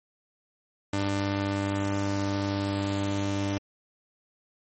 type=tone pair together; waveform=sawtooth; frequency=99.12 / 297.4 Hz; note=G2 / D4; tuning=+20 / +22 cents; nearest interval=octave + perfect fifth; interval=1902 cents; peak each=-25 / -27 dBFS; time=0.93-3.58 s; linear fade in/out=5 ms; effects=MP3 32 kbps